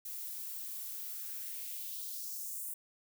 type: noise with high-pass filter sweep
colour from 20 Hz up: violet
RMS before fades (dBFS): -42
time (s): 0.05-2.74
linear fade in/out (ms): 5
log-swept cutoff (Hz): 260 to 9400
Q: 2
effects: none